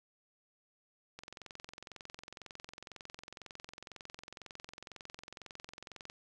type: click train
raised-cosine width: 0.2 ms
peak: -29 dBFS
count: 109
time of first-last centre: 1.19-6.099 s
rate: 22 Hz
effects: 11-bit